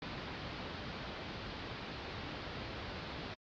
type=low-pass noise; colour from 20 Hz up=pink; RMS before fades=-43 dBFS; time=0.02-3.34 s; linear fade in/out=2 ms; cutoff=4700 Hz; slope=48 dB/octave; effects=high-pass 60 Hz 12 dB/octave + AAC 64 kbps